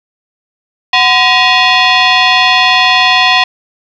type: tone with frequency modulation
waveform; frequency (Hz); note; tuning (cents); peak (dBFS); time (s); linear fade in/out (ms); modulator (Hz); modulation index
sine; 740; F#5; 0; -5; 0.93-3.44; 5; 881; 3.8
effects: 7-bit